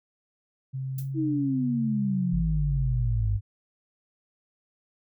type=tone with pitch glide; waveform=sine; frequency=132.6 to 135.62 Hz; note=C3 to C#3; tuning=+23 to -38 cents; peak=-29 dBFS; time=0.73-2.42 s; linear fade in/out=20 ms; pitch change=+39 cents; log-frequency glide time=0.97-1.07 s
type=noise with exponential decay; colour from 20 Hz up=violet; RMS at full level=-36 dBFS; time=0.98-1.12 s; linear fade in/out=5 ms; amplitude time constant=29 ms
type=exponential sweep; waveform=sine; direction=down; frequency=327.2 to 97.7 Hz; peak=-24 dBFS; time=1.14-3.41 s; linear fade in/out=50 ms
type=tone; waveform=sine; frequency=51.91 Hz; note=G#1; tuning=in tune; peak=-26 dBFS; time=2.32-3.38 s; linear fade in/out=20 ms
effects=none